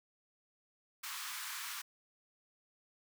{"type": "high-pass noise", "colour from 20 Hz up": "pink", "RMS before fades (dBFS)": -43, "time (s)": [1.03, 1.82], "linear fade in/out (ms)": 10, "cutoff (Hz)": 1000, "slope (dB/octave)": 48, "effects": []}